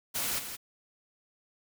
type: noise with echo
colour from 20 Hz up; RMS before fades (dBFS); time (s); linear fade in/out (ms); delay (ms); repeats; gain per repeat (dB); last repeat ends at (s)
white; -32; 0.14-0.4; 20; 170; 1; -8; 0.57
effects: none